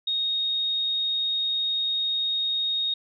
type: tone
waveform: sine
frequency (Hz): 3729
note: A#7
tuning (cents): 0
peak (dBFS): -23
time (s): 0.07-2.94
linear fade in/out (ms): 5
effects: none